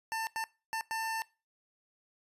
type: tone bursts at uneven times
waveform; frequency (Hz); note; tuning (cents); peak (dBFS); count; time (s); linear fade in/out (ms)
25% pulse; 894; A5; +27; -29; 4; 0.12-0.27 / 0.36-0.44 / 0.73-0.81 / 0.91-1.22; 0
effects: noise-tail reverb RT60 0.3 s tail -22 dB re dry + resampled to 32000 Hz